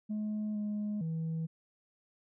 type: tone with pitch steps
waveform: sine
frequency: 212.4 / 209 / 162 Hz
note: G#3 / G#3 / E3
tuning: +39 / +11 / -30 cents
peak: -30 dBFS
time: 0.09-1.47 s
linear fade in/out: 20 ms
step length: 460 ms
effects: tanh soft clip ceiling -31 dBFS